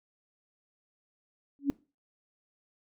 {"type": "tone with exponential growth", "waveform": "sine", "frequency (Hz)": 281, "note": "C#4", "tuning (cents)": 24, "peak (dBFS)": -19, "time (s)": [1.59, 1.7], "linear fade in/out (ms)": 0, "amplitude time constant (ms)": 22, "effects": ["noise-tail reverb RT60 0.3 s tail -21 dB re dry"]}